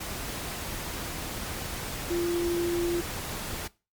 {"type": "tone in noise", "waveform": "sine", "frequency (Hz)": 345.2, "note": "F4", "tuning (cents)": -20, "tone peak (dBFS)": -25, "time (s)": [2.1, 3.01], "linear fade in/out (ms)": 10, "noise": "pink", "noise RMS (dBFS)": -35, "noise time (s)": [0, 3.68], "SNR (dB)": 7, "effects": ["noise-tail reverb RT60 0.3 s tail -21 dB re dry", "MP3 96 kbps"]}